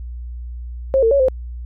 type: tone with pitch steps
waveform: sine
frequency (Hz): 535 / 452.5 / 558 / 519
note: C5 / A4 / C#5 / C5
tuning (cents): +38 / +48 / +11 / -14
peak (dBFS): -11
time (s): 0.94-1.284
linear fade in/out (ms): 0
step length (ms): 86
effects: added 60 Hz sine -27 dBFS peak until 1.65 s